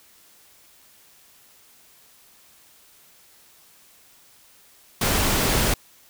pink noise, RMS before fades -21 dBFS, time 5.01-5.74 s, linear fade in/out 5 ms, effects white hiss -54 dBFS RMS until 6.09 s

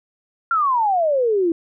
sine exponential sweep, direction down, 1400 to 323 Hz, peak -15 dBFS, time 0.51-1.52 s, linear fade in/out 2 ms, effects none

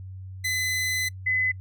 sawtooth / sine tone pair in turn, 2020 / 2020 Hz, B6 / B6, +39 / +39 cents, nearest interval unison, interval 0 cents, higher neither, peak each -21 dBFS, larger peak neither, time 0.44-1.09 / 1.26-1.52 s, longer first, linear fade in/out 10 ms, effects noise-tail reverb RT60 0.1 s tail -25 dB re dry + added 94 Hz sine -36 dBFS peak until 1.6 s

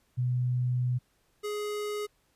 sine / square tone pair in turn, 124.6 / 417.4 Hz, B2 / G#4, +16 / +9 cents, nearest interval octave + major sixth, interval 2093 cents, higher second, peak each -25 / -32 dBFS, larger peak first, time 0.17-0.99 / 1.43-2.07 s, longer first, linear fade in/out 20 ms, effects pink hiss -70 dBFS RMS until 2.35 s + resampled to 32000 Hz

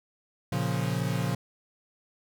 40% pulse chord, Bb minor, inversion none, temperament equal, 116.54 / 138.59 / 174.61 Hz, Bb2 / Db3 / F3, 0 / 0 / 0 cents, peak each -30 dBFS, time 0.52-1.35 s, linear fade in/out 5 ms, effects none

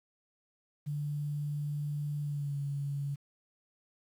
sine tone with pitch glide, 146.83 to 141.5 Hz, D3 to C#3, 0 to +36 cents, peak -32 dBFS, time 0.86-3.16 s, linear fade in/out 20 ms, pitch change -64 cents, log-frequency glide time 2.22-2.57 s, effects 10-bit

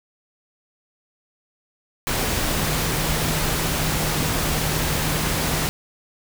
sine tone in noise, 155.56 Hz, D#3, in tune, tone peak -28 dBFS, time 2.56-5.67 s, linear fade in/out 0 ms, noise pink, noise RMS -23 dBFS, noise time 2.07-5.69 s, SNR -8 dB, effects none

